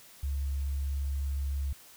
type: tone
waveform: sine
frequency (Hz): 69.5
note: C#2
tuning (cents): +5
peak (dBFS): -28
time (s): 0.23-1.73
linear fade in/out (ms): 5
effects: tanh soft clip ceiling -24 dBFS + white hiss -54 dBFS RMS until 1.96 s